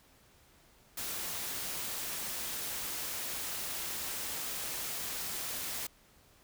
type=noise; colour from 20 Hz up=white; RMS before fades=-38 dBFS; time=0.97-5.87 s; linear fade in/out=5 ms; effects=pink hiss -63 dBFS RMS until 6.43 s